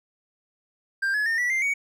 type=tone with pitch steps; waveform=triangle; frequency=1586 / 1699.8 / 1821.8 / 1952.6 / 2093 / 2243 Hz; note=G6 / G#6 / A#6 / B6 / C7 / C#7; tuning=+20 / +40 / -40 / -20 / 0 / +20 cents; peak=-20 dBFS; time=1.02-1.74 s; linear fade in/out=10 ms; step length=120 ms; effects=none